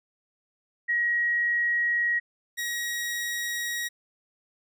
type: tone pair in turn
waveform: sine / sawtooth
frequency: 1899 / 1899 Hz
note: A#6 / A#6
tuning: +32 / +32 cents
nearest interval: unison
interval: 0 cents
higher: neither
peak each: -22 / -25 dBFS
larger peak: first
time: 0.88-2.2 / 2.57-3.89 s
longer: neither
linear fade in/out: 20 ms
effects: none